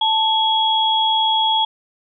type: tone pair together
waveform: sine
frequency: 881 / 3326 Hz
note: A5 / G#7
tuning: +2 / +2 cents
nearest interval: octave + major seventh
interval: 2300 cents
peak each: -17 dBFS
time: 0.01-1.65 s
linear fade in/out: 5 ms
effects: none